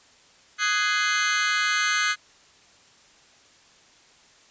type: chord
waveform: sawtooth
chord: Ab dominant seventh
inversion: second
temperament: just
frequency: 1245.9 / 1495.1 / 1661.2 / 2077 Hz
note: Eb6 / Gb6 / Ab6 / C7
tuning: +2 / +18 / 0 / -13 cents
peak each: -23 dBFS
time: 0.58-2.16 s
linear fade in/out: 50 ms
effects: white hiss -55 dBFS RMS until 4.5 s + resampled to 16000 Hz